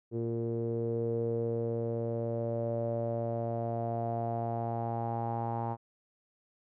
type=tone with low-pass filter sweep; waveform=sawtooth; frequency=115.9 Hz; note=A#2; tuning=10 cents flat; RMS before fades=-33 dBFS; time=0.11-5.77 s; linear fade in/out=50 ms; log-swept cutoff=400 to 870 Hz; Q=6.9; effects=none